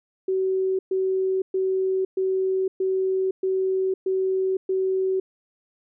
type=tone bursts; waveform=sine; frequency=378.6 Hz; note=F#4; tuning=40 cents sharp; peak=-20 dBFS; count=8; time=0.28-5.2 s; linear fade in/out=5 ms; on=510 ms; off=120 ms; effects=none

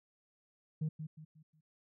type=tone with echo; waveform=sine; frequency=155.56 Hz; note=D#3; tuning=in tune; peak=-30 dBFS; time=0.81-0.89 s; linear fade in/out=10 ms; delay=180 ms; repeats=4; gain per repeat=-9 dB; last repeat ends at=1.61 s; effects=tanh soft clip ceiling -30 dBFS

